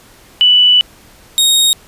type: tone pair in turn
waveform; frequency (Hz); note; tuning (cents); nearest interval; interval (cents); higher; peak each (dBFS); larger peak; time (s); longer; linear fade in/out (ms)
sine / sawtooth; 2969 / 3741; F#7 / A#7; +5 / +5; major third; 400; second; -5 / -5; neither; 0.41-0.81 / 1.38-1.73; first; 0
effects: pink hiss -43 dBFS RMS until 1.87 s + resampled to 32000 Hz